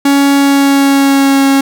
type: tone with pitch glide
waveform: 45% pulse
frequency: 279.7 to 273.6 Hz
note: C#4 to C#4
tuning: +16 to -23 cents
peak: -6 dBFS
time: 0.05-1.61 s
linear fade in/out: 5 ms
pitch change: -39 cents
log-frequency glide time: 0.35-1.46 s
effects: none